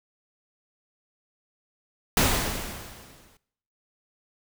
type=noise with exponential decay; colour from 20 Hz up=pink; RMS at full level=-19 dBFS; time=2.17-3.37 s; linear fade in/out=2 ms; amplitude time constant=260 ms; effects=noise-tail reverb RT60 0.7 s tail -20 dB re dry